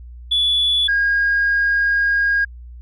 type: tone pair in turn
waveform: sine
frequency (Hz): 3435 / 1629.6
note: A7 / G#6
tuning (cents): -42 / -33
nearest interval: octave + minor second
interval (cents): 1291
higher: first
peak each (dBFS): -13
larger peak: neither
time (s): 0.31-0.88 / 0.88-2.45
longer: second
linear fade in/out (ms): 10
effects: tanh soft clip ceiling -10 dBFS + added 60 Hz sine -34 dBFS peak until 2.81 s